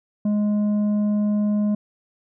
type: tone with tanh clipping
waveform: sine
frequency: 208.4 Hz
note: G#3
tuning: 6 cents sharp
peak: -19 dBFS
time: 0.25-1.75 s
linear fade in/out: 5 ms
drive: 6 dB
effects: none